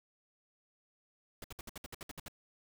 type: noise bursts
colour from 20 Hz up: pink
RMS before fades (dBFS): -45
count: 11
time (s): 1.42-2.282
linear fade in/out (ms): 2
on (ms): 22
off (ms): 62
effects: none